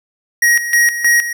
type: tone with tremolo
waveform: square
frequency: 1892 Hz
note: A#6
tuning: 25 cents sharp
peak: -9 dBFS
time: 0.42-1.33 s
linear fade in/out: 5 ms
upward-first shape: square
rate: 3.2 Hz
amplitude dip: 70%
effects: none